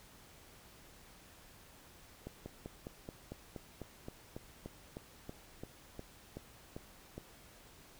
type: slowing click train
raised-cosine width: 2 ms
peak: -30 dBFS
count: 18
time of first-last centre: 2.27-7.18 s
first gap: 190 ms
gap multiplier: 1.05
effects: pink hiss -59 dBFS RMS until 7.99 s